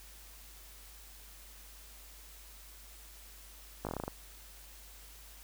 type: slowing click train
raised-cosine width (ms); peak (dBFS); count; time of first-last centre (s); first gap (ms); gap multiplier
1; -22; 9; 3.85-4.08; 18; 1.13
effects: added 50 Hz sine -54 dBFS peak until 5.43 s + white hiss -55 dBFS RMS until 5.43 s